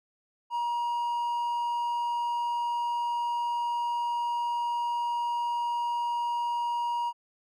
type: tone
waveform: triangle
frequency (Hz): 951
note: A#5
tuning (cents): +34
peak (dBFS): -25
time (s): 0.5-7.13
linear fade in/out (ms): 50
effects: none